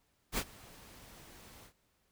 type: noise with ADSR envelope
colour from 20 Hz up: pink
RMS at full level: -32 dBFS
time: 0.32-1.73 s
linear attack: 57 ms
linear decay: 61 ms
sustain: -23 dB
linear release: 88 ms
effects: pink hiss -75 dBFS RMS until 2.11 s